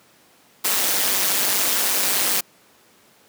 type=noise with amplitude modulation; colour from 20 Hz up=white; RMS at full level=-17 dBFS; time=0.64-2.41 s; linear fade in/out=10 ms; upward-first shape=sine; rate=195 Hz; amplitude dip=75%; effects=pink hiss -54 dBFS RMS until 3.28 s + high-pass 200 Hz 12 dB/octave